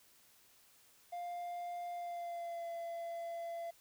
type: tone with pitch glide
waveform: triangle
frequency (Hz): 701 to 677.9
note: F5 to E5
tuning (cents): +6 to +48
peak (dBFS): -38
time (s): 1.12-3.71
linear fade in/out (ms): 10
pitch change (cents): -58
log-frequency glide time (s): 1.92-2.7
effects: white hiss -66 dBFS RMS until 3.8 s